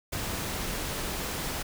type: noise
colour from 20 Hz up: pink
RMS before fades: -33 dBFS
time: 0.12-1.63 s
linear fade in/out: 10 ms
effects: none